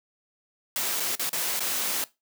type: noise with dropouts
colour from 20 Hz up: white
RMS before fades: -28 dBFS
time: 0.76-2.04 s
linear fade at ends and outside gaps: 1 ms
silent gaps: 0.999-1.003 / 1.153-1.195 / 1.293-1.33 / 1.594-1.605 s
effects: noise-tail reverb RT60 0.2 s tail -18 dB re dry + high-pass 200 Hz 12 dB/octave

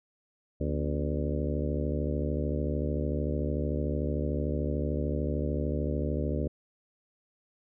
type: harmonic tone with a mistuned harmonic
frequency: 73.42 Hz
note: D2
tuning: in tune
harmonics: 1 / 2 / 3 / 4 / 5 / 6 / 7 / 8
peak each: -31 / -34 / -36 / -37 / -38 / -39 / -39 / -40 dBFS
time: 0.6-6.48 s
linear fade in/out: 10 ms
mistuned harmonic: 3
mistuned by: +120 cents
effects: none

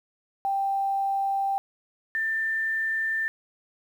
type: tone pair in turn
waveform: sine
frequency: 786 / 1785.5 Hz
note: G5 / A6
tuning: +4 / +25 cents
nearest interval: octave + major second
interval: 1421 cents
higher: second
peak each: -23 / -24 dBFS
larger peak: first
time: 0.45-1.58 / 2.15-3.28 s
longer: neither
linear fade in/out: 0 ms
effects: 9-bit

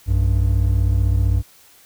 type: tone pair together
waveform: triangle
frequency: 60.73 / 96.4 Hz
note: B1 / G2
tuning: -28 / -28 cents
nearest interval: minor sixth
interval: 800 cents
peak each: -15 dBFS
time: 0.06-1.43 s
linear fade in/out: 50 ms
effects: white hiss -50 dBFS RMS until 1.85 s

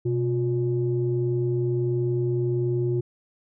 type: tone pair together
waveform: sine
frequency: 126 / 356.6 Hz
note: B2 / F4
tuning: +35 / +36 cents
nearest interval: octave + tritone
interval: 1801 cents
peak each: -23 / -24 dBFS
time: 0.05-3.01 s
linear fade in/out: 10 ms
effects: tanh soft clip ceiling -14 dBFS

